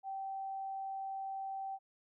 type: tone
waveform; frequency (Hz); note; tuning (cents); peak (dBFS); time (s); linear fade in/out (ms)
sine; 776; G5; -18; -38; 0.03-1.79; 50
effects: none